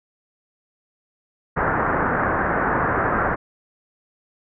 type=low-pass noise; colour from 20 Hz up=white; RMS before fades=-21 dBFS; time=1.56-3.36 s; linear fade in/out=20 ms; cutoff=1700 Hz; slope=48 dB/octave; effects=none